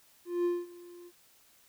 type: tone with ADSR envelope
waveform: triangle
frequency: 350 Hz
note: F4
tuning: 4 cents sharp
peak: -23 dBFS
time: 0.25-1.12 s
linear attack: 200 ms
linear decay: 210 ms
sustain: -22 dB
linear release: 51 ms
effects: white hiss -63 dBFS RMS until 1.68 s